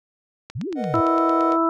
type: click train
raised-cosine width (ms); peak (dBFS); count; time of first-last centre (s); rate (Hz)
0.2; -19; 10; 0.5-1.522; 8.81
type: exponential two-way sweep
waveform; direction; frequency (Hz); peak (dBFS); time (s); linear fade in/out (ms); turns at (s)
sine; up then down; 94.5 to 415.3 to 94.5; -25; 0.55-1.01; 10; 0.68
type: chord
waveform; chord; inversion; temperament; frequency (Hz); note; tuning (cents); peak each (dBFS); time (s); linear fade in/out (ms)
triangle; B major seventh; third; just; 463 / 493.9 / 617.4 / 740.8; A#4 / B4 / D#5 / F#5; -12 / 0 / -14 / +2; -33 / -29 / -28 / -28; 0.75-1.58; 50
type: harmonic tone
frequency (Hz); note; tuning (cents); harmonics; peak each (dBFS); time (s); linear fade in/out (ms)
329.6; E4; 0; 1 / 2 / 3 / 4; -20 / -25 / -26 / -21; 0.94-1.69; 0
effects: none